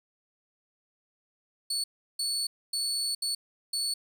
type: tone bursts at uneven times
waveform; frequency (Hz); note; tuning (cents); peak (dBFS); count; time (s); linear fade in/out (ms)
30% pulse; 4435; C#8; 0; -25; 5; 1.7-1.84 / 2.19-2.47 / 2.73-3.15 / 3.22-3.35 / 3.73-3.94; 5
effects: none